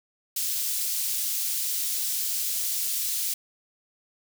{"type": "high-pass noise", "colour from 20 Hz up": "white", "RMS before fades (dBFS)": -28, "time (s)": [0.36, 3.34], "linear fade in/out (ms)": 5, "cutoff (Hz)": 4200, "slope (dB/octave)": 12, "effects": []}